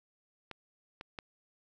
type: clicks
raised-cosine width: 0.3 ms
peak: -26 / -27 / -24 dBFS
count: 3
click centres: 0.513 / 1.011 / 1.188 s
effects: none